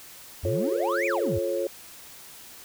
triangle exponential two-way sweep, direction up then down, 76.4 to 2529 to 76.4 Hz, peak -25 dBFS, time 0.43-1.39 s, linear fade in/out 10 ms, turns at 1.06 s
sine chord, F augmented, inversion none, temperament just, 349.2 / 436.5 / 545.7 Hz, F4 / A4 / C#5, 0 / -14 / -27 cents, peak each -30 / -31 / -27 dBFS, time 0.45-1.67 s, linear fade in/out 2 ms
effects white hiss -46 dBFS RMS until 2.64 s

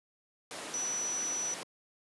sine tone in noise, 5920 Hz, F#8, in tune, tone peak -32 dBFS, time 0.74-1.54 s, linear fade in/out 0 ms, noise pink, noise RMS -40 dBFS, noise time 0.51-1.63 s, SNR +5 dB, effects high-pass 300 Hz 12 dB/octave + resampled to 24000 Hz

